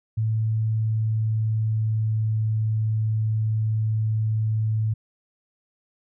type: tone with pitch glide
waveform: sine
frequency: 110.3 to 109.41 Hz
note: A2 to A2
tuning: +5 to -9 cents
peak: -20 dBFS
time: 0.17-4.94 s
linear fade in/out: 10 ms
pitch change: -14 cents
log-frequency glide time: 0.52-2.42 s
effects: none